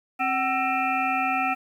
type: harmonic tone with a mistuned harmonic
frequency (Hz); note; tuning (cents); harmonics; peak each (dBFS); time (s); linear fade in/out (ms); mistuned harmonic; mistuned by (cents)
266; C4; +29; 1 / 3 / 5 / 7 / 9 / 10; -32 / -25 / -28 / -37 / -30 / -31; 0.19-1.55; 20; 3; -92
effects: 9-bit